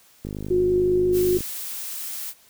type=click train; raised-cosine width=3 ms; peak=-19 dBFS; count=60; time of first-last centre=0.25-1.407 s; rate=51 Hz
type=tone with vibrato; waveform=sine; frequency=362.3 Hz; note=F#4; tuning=36 cents flat; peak=-17 dBFS; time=0.5-1.38 s; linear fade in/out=10 ms; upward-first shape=sine; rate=11 Hz; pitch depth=11 cents each way
type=noise; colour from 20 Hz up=blue; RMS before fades=-32 dBFS; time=1.12-2.34 s; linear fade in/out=50 ms
effects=white hiss -55 dBFS RMS until 2.49 s